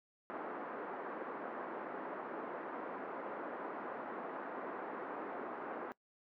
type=band-pass noise; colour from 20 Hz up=pink; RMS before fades=-44 dBFS; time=0.3-5.92 s; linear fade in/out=0 ms; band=280 to 1500 Hz; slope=24 dB/octave; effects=noise-tail reverb RT60 0.1 s tail -21 dB re dry